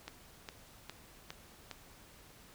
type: click train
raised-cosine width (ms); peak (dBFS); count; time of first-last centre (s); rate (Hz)
0.2; -25; 5; 0.08-1.713; 2.45
effects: pink hiss -58 dBFS RMS until 2.54 s